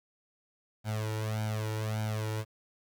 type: tone with flanger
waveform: sawtooth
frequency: 108.5 Hz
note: A2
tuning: 24 cents flat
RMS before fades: -33 dBFS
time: 0.84-2.45 s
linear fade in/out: 50 ms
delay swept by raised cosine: 1.3 to 2.17 ms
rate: 1.7 Hz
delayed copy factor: +1
effects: 10-bit